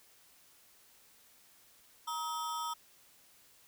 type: ring-modulated tone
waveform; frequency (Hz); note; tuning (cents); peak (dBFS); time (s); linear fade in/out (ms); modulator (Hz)
square; 1108.7; C#6; 0; -33; 2.07-2.74; 10; 166
effects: white hiss -63 dBFS RMS until 3.67 s